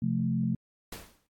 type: chord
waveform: sine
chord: F major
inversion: second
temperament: equal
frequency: 130.81 / 174.61 / 220 Hz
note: C3 / F3 / A3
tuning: 0 / 0 / 0 cents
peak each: -31 / -30 / -29 dBFS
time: 0.02-0.55 s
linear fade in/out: 5 ms
type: noise with exponential decay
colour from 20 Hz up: pink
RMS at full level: -38 dBFS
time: 0.92-1.27 s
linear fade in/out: 5 ms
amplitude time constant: 75 ms
effects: AAC 64 kbps